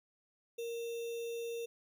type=tone with sample-and-hold; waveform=sine; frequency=466.2 Hz; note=A#4; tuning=in tune; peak=-37 dBFS; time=0.58-1.66 s; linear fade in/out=10 ms; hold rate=3150 Hz; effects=none